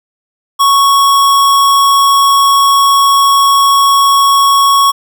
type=tone; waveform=square; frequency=1108.7 Hz; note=C#6; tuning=in tune; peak=-6 dBFS; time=0.59-4.92 s; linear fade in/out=20 ms; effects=none